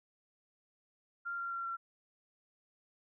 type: tone with pitch steps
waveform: sine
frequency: 1390 / 1380.4 / 1370.9 / 1361.4 Hz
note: F6 / F6 / F6 / F6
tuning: -9 / -21 / -33 / -45 cents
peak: -36 dBFS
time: 1.25-1.77 s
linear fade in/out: 20 ms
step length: 130 ms
effects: none